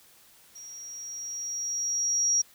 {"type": "tone with level ramp", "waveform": "sine", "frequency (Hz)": 5680, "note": "F8", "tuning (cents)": 28, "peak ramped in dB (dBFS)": [-42, -20], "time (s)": [0.55, 2.42], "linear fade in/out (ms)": 10, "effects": ["white hiss -57 dBFS RMS until 2.54 s"]}